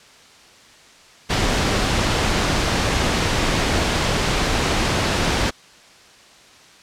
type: noise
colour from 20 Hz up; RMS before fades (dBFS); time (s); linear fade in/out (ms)
pink; -19; 1.29-5.51; 20
effects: white hiss -47 dBFS RMS until 6.82 s + low-pass 6000 Hz 12 dB/octave